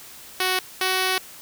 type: tone pair in turn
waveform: 5% pulse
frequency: 371.4 / 374.2 Hz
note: F#4 / F#4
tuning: +7 / +20 cents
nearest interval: unison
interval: 13 cents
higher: second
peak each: -9 dBFS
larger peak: neither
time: 0.4-0.59 / 0.81-1.18 s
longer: second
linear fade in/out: 2 ms
effects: white hiss -43 dBFS RMS until 1.41 s